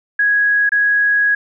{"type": "tone with dropouts", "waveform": "sine", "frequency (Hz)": 1661.2, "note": "G#6", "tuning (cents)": 0, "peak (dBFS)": -11, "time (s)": [0.19, 1.35], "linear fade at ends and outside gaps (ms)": 5, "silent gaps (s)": [0.693, 0.719], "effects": []}